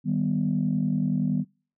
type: chord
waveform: sine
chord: Eb augmented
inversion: none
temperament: equal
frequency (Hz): 155.56 / 196 / 246.9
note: Eb3 / G3 / B3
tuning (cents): 0 / 0 / 0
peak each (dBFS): -26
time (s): 0.04-1.45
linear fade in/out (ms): 50
effects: noise-tail reverb RT60 0.4 s tail -26 dB re dry + tanh soft clip ceiling -14 dBFS

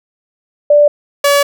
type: tone pair in turn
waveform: sine / sawtooth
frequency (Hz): 587.3 / 569.3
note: D5 / C#5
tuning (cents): 0 / +46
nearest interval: minor second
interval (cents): 54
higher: first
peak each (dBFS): -4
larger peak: neither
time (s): 0.7-0.88 / 1.24-1.43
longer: second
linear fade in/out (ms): 5
effects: none

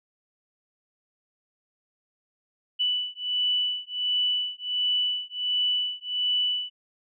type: beating tone pair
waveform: sine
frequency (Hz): 2971 / 2972.4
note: F#7 / F#7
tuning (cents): +6 / +7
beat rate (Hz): 1.4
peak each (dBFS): -27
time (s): 2.79-6.7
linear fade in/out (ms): 20
effects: none

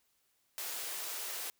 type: high-pass noise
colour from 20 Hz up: white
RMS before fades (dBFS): -40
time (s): 0.58-1.5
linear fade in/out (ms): 0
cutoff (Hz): 360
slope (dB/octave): 24
effects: white hiss -75 dBFS RMS until 1.59 s

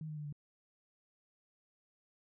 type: tone with pitch steps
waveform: sine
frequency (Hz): 156.6 / 152.93 / 149.36 / 145.86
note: D#3 / D#3 / D3 / D3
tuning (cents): +11 / -30 / +30 / -12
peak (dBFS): -40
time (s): 0.01-0.326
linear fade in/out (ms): 2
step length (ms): 79
effects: none

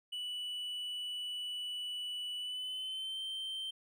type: tone with pitch glide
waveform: triangle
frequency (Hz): 2960 to 3122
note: F#7 to G7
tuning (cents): 0 to -8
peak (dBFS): -36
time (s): 0.12-3.71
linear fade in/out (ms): 10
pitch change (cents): +92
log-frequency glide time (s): 2.38-3.21
effects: none

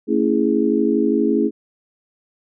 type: chord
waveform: sine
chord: A major seventh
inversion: none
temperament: equal with one note detuned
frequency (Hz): 225 / 277.2 / 329.6 / 415.3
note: A3 / C#4 / E4 / G#4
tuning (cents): +39 / 0 / 0 / 0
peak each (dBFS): -20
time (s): 0.07-1.51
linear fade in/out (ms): 50
effects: none

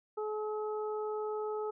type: harmonic tone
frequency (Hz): 426.8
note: G#4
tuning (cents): +47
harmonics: 1 / 2 / 3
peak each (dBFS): -34 / -42 / -44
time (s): 0.17-1.71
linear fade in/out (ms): 10
effects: none

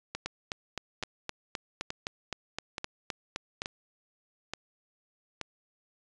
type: two click trains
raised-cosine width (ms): 0.2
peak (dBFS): -16 / -17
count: 14 / 7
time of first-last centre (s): 0.26-3.619 / 0.15-5.413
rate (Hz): 3.87 / 1.14
effects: resampled to 22050 Hz

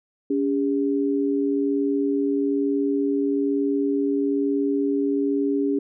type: tone pair together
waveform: sine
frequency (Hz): 282.5 / 403.6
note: C#4 / G#4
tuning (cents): +33 / -49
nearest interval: tritone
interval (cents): 618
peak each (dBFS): -21 / -24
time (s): 0.3-5.79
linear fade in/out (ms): 5
effects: none

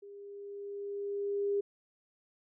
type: tone with level ramp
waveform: sine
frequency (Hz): 403.3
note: G4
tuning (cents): +49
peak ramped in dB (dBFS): -47 to -27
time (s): 0.02-1.61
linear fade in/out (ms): 10
effects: none

